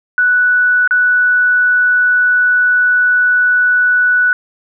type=tone with dropouts; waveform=sine; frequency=1480 Hz; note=F#6; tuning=in tune; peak=-8 dBFS; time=0.18-4.33 s; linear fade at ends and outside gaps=1 ms; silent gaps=0.876-0.909 s; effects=none